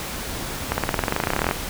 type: accelerating click train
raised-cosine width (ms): 0.5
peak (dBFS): -5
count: 22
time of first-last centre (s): 0.72-1.511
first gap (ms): 60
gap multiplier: 0.95
effects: pink hiss -30 dBFS RMS until 1.69 s